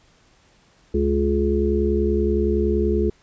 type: harmonic tone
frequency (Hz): 70.6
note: C#2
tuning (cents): +32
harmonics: 1 / 3 / 5 / 6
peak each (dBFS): -22 / -24 / -22 / -23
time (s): 0.94-3.1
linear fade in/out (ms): 5
effects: pink hiss -57 dBFS RMS until 3.22 s + resampled to 16000 Hz